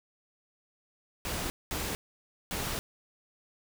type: noise bursts at uneven times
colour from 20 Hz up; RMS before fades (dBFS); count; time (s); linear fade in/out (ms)
pink; -34; 3; 1.25-1.5 / 1.71-1.95 / 2.51-2.79; 0
effects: none